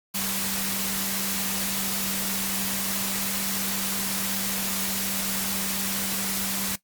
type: tone in noise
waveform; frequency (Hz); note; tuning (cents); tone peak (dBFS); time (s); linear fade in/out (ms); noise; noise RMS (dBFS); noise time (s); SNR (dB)
sine; 194.4; G3; -14; -34; 0.14-6.76; 10; white; -28; 0.14-6.76; -9
effects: noise-tail reverb RT60 0.1 s tail -17 dB re dry + Opus 48 kbps